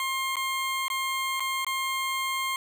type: tone with dropouts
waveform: 20% pulse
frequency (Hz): 1064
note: C6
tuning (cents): +29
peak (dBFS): -22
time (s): 0-2.56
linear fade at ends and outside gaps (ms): 1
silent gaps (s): 0.357-0.367 / 0.882-0.901 / 1.397-1.404 / 1.647-1.666
effects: none